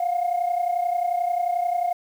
sine tone pair together, 700 / 731.3 Hz, F5 / F#5, +4 / -20 cents, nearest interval minor second, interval 76 cents, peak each -21 / -25 dBFS, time 0-1.93 s, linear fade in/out 5 ms, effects tanh soft clip ceiling -16 dBFS + 8-bit

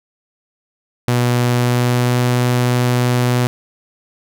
sawtooth tone with pitch glide, 122.1 to 123.3 Hz, B2 to B2, -19 to -2 cents, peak -9 dBFS, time 1.08-3.47 s, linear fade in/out 0 ms, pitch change +17 cents, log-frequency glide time 1.48-2.2 s, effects none

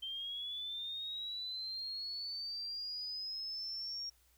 sine linear sweep, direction up, 3130 to 5588 Hz, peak -39 dBFS, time 0.02-4.1 s, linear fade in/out 10 ms, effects added 60 Hz sine -70 dBFS peak until 4.37 s + white hiss -71 dBFS RMS until 4.37 s

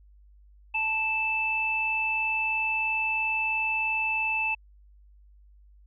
sine tone pair together, 880 / 2637 Hz, A5 / E7, 0 / 0 cents, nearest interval octave + perfect fifth, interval 1900 cents, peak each -32 / -25 dBFS, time 0.74-4.55 s, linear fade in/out 10 ms, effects added 50 Hz sine -52 dBFS peak until 5.86 s

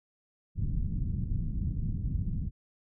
pink low-pass noise, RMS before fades -31 dBFS, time 0.55-2.51 s, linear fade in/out 50 ms, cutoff 190 Hz, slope 24 dB/octave, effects none

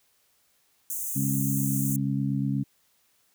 white high-pass noise, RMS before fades -32 dBFS, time 0.9-1.96 s, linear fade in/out 0 ms, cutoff 6200 Hz, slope 96 dB/octave
harmonic tone, 68.4 Hz, C#2, 23 cents flat, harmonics 2 / 3 / 4, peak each -27 / -29 / -30 dBFS, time 1.15-2.64 s, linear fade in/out 20 ms
effects white hiss -67 dBFS RMS until 3.34 s

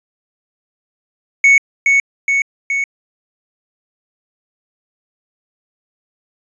triangle tone with echo, 2217 Hz, C#7, in tune, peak -4 dBFS, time 1.44-1.58 s, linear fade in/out 2 ms, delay 420 ms, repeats 3, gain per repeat -3 dB, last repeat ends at 2.84 s, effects resampled to 22050 Hz

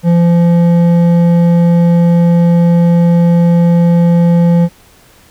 sine tone with hard clipping, 171.2 Hz, F3, 34 cents flat, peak -7 dBFS, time 0.03-4.69 s, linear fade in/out 50 ms, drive 8 dB, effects pink hiss -44 dBFS RMS until 5.3 s

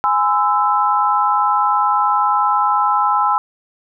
sine chord, Ab augmented, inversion none, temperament equal with one note detuned, 830.6 / 1020.8 / 1318.5 Hz, Ab5 / C6 / E6, 0 / -43 / 0 cents, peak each -17 dBFS, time 0.04-3.38 s, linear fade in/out 0 ms, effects none

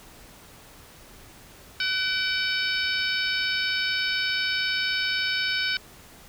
harmonic tone with a mistuned harmonic, 752 Hz, F#5, 28 cents sharp, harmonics 2 / 3 / 4 / 5 / 6 / 7, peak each -28 / -30 / -31 / -32 / -33 / -33 dBFS, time 1.8-5.77 s, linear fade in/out 2 ms, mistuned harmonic 3, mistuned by +45 cents, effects pink hiss -49 dBFS RMS until 6.28 s

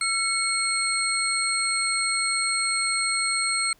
sine tone cluster, 1353 / 2197 / 4248 / 8370 Hz, E6 / C#7 / C8 / C9, +45 / -16 / +25 / 0 cents, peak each -31 / -27 / -28 / -26 dBFS, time 0.01-3.73 s, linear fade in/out 2 ms, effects pink hiss -60 dBFS RMS until 3.79 s

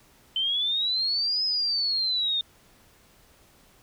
sine exponential two-way sweep, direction up then down, 3066 to 5120 to 3633 Hz, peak -23 dBFS, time 0.36-2.41 s, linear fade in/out 2 ms, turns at 1.44 s, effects pink hiss -58 dBFS RMS until 3.82 s

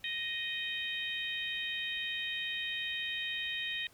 harmonic tone, 622.3 Hz, D#5, in tune, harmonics 3 / 4 / 5 / 6, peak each -39 / -40 / -40 / -40 dBFS, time 0.04-3.87 s, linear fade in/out 2 ms, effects pink hiss -62 dBFS RMS until 3.93 s

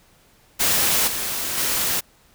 white noise with level steps, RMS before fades -19 / -26 / -22 dBFS, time 0.59-2.01 s, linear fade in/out 20 ms, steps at 1.07 / 1.57 s, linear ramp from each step 10 ms, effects pink hiss -56 dBFS RMS until 2.34 s

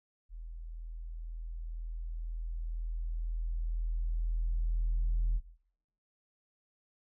sine tone with level ramp, 41.01 Hz, E1, 8 cents flat, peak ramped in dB -41 to -24 dBFS, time 0.29-5.41 s, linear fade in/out 50 ms, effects noise-tail reverb RT60 0.7 s tail -18 dB re dry + tanh soft clip ceiling -24 dBFS

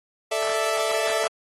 sawtooth chord, A suspended fourth, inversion none, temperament equal, 440 / 587.3 / 659.3 Hz, A4 / D5 / E5, 0 / 0 / 0 cents, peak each -24 / -25 / -21 dBFS, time 0.31-1.28 s, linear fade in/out 10 ms, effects AAC 32 kbps

